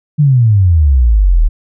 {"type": "exponential sweep", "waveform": "sine", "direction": "down", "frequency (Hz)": [154.3, 36.69], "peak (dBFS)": -5, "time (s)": [0.18, 1.49], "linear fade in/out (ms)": 20, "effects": []}